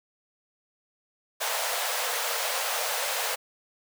pink high-pass noise, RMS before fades -29 dBFS, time 1.4-3.36 s, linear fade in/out 20 ms, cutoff 470 Hz, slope 96 dB/octave, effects none

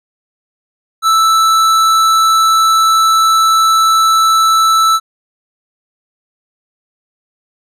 sine tone with hard clipping, 1318.5 Hz, E6, in tune, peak -9 dBFS, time 1.02-5 s, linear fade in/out 50 ms, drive 14 dB, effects none

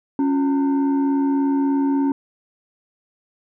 sine tone with frequency modulation, 277.2 Hz, C#4, in tune, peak -15 dBFS, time 0.19-2.12 s, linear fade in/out 2 ms, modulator 631 Hz, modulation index 0.44, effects tanh soft clip ceiling -12 dBFS

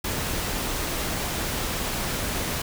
pink noise, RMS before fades -28 dBFS, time 0.04-2.62 s, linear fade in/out 5 ms, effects none

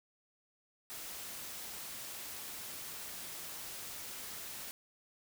white noise, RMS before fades -45 dBFS, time 0.9-4.71 s, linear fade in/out 0 ms, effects none

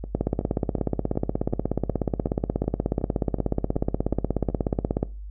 two click trains, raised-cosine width 2 ms, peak -19 / -9 dBFS, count 13 / 82, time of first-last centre 0.04-4.501 / 0.15-5.03 s, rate 2.69 / 16.6 Hz, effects noise-tail reverb RT60 0.3 s tail -20 dB re dry + added 50 Hz sine -34 dBFS peak until 5.3 s

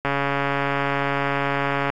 click train, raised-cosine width 0.5 ms, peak -7 dBFS, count 260, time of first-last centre 0.05-1.9 s, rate 140 Hz, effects AAC 64 kbps

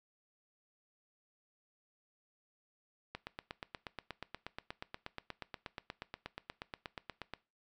click train, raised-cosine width 0.3 ms, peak -25 dBFS, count 36, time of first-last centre 3.15-7.337 s, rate 8.36 Hz, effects noise-tail reverb RT60 0.3 s tail -20 dB re dry

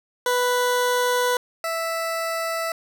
20% pulse tone pair in turn, 493.9 / 659.3 Hz, B4 / E5, 0 / 0 cents, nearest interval perfect fourth, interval 500 cents, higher second, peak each -14 / -19 dBFS, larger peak first, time 0.26-1.37 / 1.64-2.72 s, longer first, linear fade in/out 2 ms, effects none

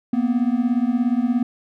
triangle beating tone pair, 234.4 / 251.4 Hz, A#3 / B3, +10 / +31 cents, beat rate 17 Hz, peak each -18 dBFS, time 0.13-1.43 s, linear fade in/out 5 ms, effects none

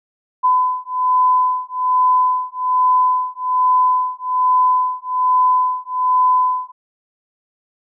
sine beating tone pair, 1008 / 1009.2 Hz, B5 / B5, +35 / +37 cents, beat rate 1.2 Hz, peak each -16 dBFS, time 0.43-6.72 s, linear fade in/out 20 ms, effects none

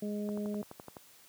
harmonic tone, 207.7 Hz, G#3, in tune, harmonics 1 / 2 / 3, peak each -34 / -40 / -44 dBFS, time 0.02-0.62 s, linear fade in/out 5 ms
click train, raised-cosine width 1 ms, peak -30 dBFS, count 9, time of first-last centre 0.29-0.968 s, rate 11.8 Hz
effects white hiss -59 dBFS RMS until 1.28 s + high-pass 100 Hz 12 dB/octave

